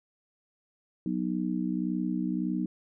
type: chord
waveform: sine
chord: B major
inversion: second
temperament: just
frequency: 185.21 / 246.9 / 308.7 Hz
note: F#3 / B3 / D#4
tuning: +2 / 0 / -14 cents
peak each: -31 / -32 / -32 dBFS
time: 1.06-2.66 s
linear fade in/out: 2 ms
effects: none